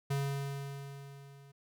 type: tone with level ramp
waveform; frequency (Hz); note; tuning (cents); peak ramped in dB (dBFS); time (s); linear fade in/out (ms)
square; 139.3; C#3; +9; -30 to -55; 0.1-1.52; 10
effects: none